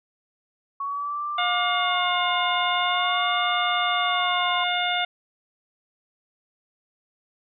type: tone with vibrato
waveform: sine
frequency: 1108.7 Hz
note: C#6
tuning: in tune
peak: -26 dBFS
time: 0.8-4.64 s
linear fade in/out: 5 ms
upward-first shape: sine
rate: 0.44 Hz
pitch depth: 110 cents each way
type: harmonic tone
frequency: 713 Hz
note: F5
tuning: 36 cents sharp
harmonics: 1 / 2 / 3 / 4 / 5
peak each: -26 / -29 / -29 / -30 / -28 dBFS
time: 1.38-5.05 s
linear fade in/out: 5 ms
effects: none